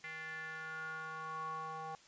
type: tone with band-pass filter sweep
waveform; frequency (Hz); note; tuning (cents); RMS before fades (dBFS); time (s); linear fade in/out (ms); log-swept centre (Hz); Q
square; 158.8; D#3; +36; -44; 0.04-1.95; 0; 2000 to 910; 6.4
effects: white hiss -62 dBFS RMS until 2.07 s + resampled to 16000 Hz